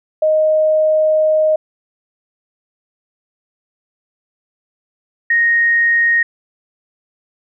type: tone pair in turn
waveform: sine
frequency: 622.3 / 1864.8 Hz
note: D#5 / A#6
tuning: 0 / 0 cents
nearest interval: octave + perfect fifth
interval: 1900 cents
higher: second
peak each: -10 dBFS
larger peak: neither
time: 0.22-1.56 / 5.3-6.23 s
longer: first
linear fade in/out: 5 ms
effects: none